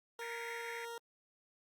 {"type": "tone", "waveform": "20% pulse", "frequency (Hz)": 466.2, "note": "A#4", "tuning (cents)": 0, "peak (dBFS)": -38, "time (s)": [0.19, 0.98], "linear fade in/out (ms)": 2}
{"type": "band-pass noise", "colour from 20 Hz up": "pink", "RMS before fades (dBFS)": -47, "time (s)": [0.21, 0.85], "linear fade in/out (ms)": 5, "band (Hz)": [1700, 2300], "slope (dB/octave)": 96}
{"effects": ["Opus 48 kbps"]}